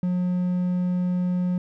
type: tone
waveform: triangle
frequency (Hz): 180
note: F#3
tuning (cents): -47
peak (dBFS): -19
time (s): 0.03-1.58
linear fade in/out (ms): 2
effects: none